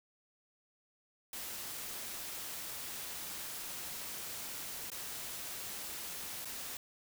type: noise with dropouts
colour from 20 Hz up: white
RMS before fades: -43 dBFS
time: 1.33-6.77 s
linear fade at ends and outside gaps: 2 ms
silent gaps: 4.902-4.917 / 6.448-6.454 s
effects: none